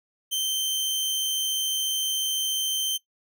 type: tone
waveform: sawtooth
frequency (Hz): 3113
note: G7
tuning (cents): -13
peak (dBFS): -21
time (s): 0.31-2.98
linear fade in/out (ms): 20
effects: noise-tail reverb RT60 0.1 s tail -18 dB re dry